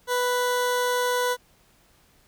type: tone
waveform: 20% pulse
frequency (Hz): 493.9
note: B4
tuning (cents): 0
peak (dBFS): -17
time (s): 0.07-1.37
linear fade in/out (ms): 50
effects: pink hiss -60 dBFS RMS until 2.27 s